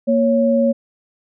sine tone pair together, 233.5 / 554.4 Hz, A#3 / C#5, +3 / 0 cents, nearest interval octave + minor third, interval 1497 cents, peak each -15 dBFS, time 0.07-0.73 s, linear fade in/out 20 ms, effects none

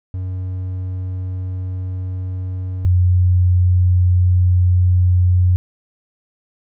triangle / sine tone pair in turn, 92.5 / 90.18 Hz, F#2 / F#2, 0 / -44 cents, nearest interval unison, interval 44 cents, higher first, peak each -19 / -10 dBFS, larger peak second, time 0.14-2.85 / 2.85-5.56 s, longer neither, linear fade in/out 0 ms, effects none

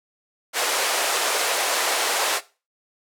pink band-pass noise, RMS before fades -23 dBFS, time 0.53-2.41 s, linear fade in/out 50 ms, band 480 to 12000 Hz, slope 24 dB/octave, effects noise-tail reverb RT60 0.3 s tail -17 dB re dry

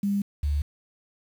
sine tone pair in turn, 200.9 / 72.73 Hz, G3 / D2, +43 / -16 cents, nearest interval octave + tritone, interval 1759 cents, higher first, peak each -22 dBFS, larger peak neither, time 0.03-0.22 / 0.43-0.62 s, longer neither, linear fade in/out 5 ms, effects 8-bit

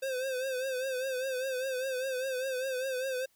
square tone with vibrato, 520 Hz, C5, 11 cents flat, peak -32 dBFS, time 0.02-3.26 s, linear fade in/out 10 ms, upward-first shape triangle, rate 5 Hz, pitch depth 79 cents each way, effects white hiss -70 dBFS RMS until 3.35 s

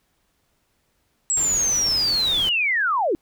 sine linear sweep, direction down, 7780 to 292.4 Hz, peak -18 dBFS, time 1.3-3.15 s, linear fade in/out 0 ms
pink noise, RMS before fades -34 dBFS, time 1.37-2.49 s, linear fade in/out 0 ms
effects pink hiss -68 dBFS RMS until 3.21 s

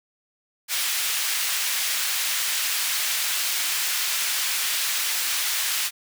pink high-pass noise, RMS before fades -25 dBFS, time 0.68-5.91 s, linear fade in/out 50 ms, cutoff 2100 Hz, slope 12 dB/octave, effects none

